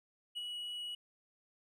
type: tone with ADSR envelope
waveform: triangle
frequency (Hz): 2924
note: F#7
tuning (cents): -21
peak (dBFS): -35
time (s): 0.35-0.95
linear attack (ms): 24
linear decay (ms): 24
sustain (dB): -3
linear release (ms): 5
effects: none